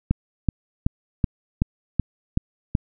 click train, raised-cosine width 5 ms, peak -6 dBFS, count 8, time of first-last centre 0.11-2.752 s, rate 2.65 Hz, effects none

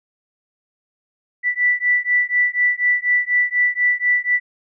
sine beating tone pair, 1968 / 1972.1 Hz, B6 / B6, -7 / -3 cents, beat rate 4.1 Hz, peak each -18 dBFS, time 1.43-4.4 s, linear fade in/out 50 ms, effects none

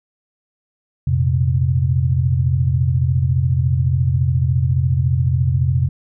sine chord, F suspended fourth, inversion none, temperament equal, 87.31 / 116.54 / 130.81 Hz, F2 / Bb2 / C3, 0 / 0 / 0 cents, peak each -18 / -22 / -16 dBFS, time 1.07-5.89 s, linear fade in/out 5 ms, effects none

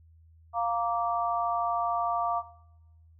sine chord, Bb major, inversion second, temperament just, 699.2 / 932.3 / 1165.4 Hz, F5 / Bb5 / D6, +2 / 0 / -14 cents, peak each -28 / -32 / -31 dBFS, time 0.53-2.43 s, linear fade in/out 50 ms, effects noise-tail reverb RT60 0.9 s tail -17 dB re dry + added 81 Hz sine -54 dBFS peak until 3.19 s

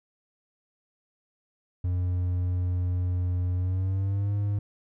triangle tone with pitch glide, 89.8 to 101.97 Hz, F2 to G#2, +49 to -31 cents, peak -22 dBFS, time 1.84-4.59 s, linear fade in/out 5 ms, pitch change +220 cents, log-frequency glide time 3.55-4.33 s, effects none

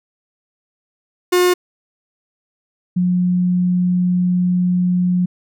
45% pulse / sine tone pair in turn, 359.3 / 179.65 Hz, F4 / F3, +49 / +49 cents, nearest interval octave, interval 1200 cents, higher first, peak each -11 / -13 dBFS, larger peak first, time 1.32-1.54 / 2.96-5.26 s, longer second, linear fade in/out 10 ms, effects none

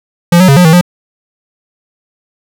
square tone with pitch steps, 172.8 / 185.3 / 138 / 178.9 / 160.2 / 177.4 Hz, F3 / F#3 / C#3 / F3 / E3 / F3, -18 / +3 / -7 / +42 / -49 / +27 cents, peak -3 dBFS, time 0.32-0.812 s, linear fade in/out 5 ms, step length 82 ms, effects none

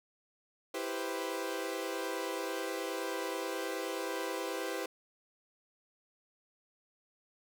sawtooth chord, C major seventh, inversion first, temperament equal, 329.6 / 392 / 493.9 / 523.3 Hz, E4 / G4 / B4 / C5, 0 / 0 / 0 / 0 cents, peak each -37 / -36 / -37 / -37 dBFS, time 0.74-4.86 s, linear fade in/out 5 ms, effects none

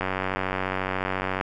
click train, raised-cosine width 0.5 ms, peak -11 dBFS, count 133, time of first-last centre 0.01-1.411 s, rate 94.2 Hz, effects none

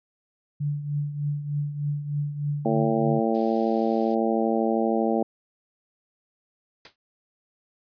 sine tone with tremolo, 145.9 Hz, D3, 11 cents flat, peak -22 dBFS, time 0.6-3.2 s, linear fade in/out 10 ms, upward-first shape triangle, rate 3.3 Hz, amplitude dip 70%
harmonic tone, 112.7 Hz, A2, 42 cents sharp, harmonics 2 / 3 / 4 / 5 / 6 / 7, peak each -25 / -27 / -28 / -29 / -30 / -30 dBFS, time 2.65-5.23 s, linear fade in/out 5 ms
violet noise, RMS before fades -36 dBFS, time 3.34-4.15 s, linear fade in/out 10 ms
white noise with exponential decay, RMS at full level -36 dBFS, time 6.85-6.96 s, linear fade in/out 2 ms, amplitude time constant 22 ms
effects resampled to 11025 Hz

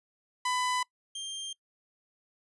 sawtooth tone pair in turn, 1000 / 3181 Hz, B5 / G7, +21 / +25 cents, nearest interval octave + minor sixth, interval 2004 cents, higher second, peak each -24 / -32 dBFS, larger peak first, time 0.45-0.83 / 1.15-1.53 s, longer neither, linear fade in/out 5 ms, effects noise-tail reverb RT60 0.1 s tail -23 dB re dry + resampled to 24000 Hz

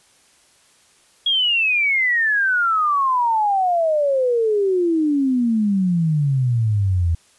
sine exponential sweep, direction down, 3322 to 81.2 Hz, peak -15 dBFS, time 1.26-7.15 s, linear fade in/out 5 ms, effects white hiss -55 dBFS RMS until 7.38 s + resampled to 24000 Hz

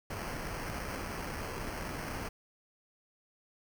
pink noise with sample-and-hold, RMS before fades -39 dBFS, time 0.1-2.29 s, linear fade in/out 5 ms, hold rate 3675 Hz, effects none

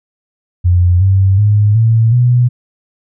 sine tone with pitch steps, 88.8 / 96.28 / 104.39 / 113.18 / 122.71 Hz, F2 / G2 / G#2 / A2 / B2, +29 / -31 / +9 / +49 / -11 cents, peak -6 dBFS, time 0.64-2.49 s, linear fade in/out 20 ms, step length 370 ms, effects none

